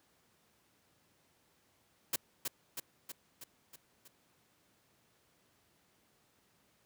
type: noise with echo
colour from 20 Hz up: white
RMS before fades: -32 dBFS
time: 2.13-2.16 s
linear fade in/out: 5 ms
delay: 320 ms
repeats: 6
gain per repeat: -4 dB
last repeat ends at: 4.08 s
effects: pink hiss -71 dBFS RMS until 6.85 s + high-pass 100 Hz 12 dB/octave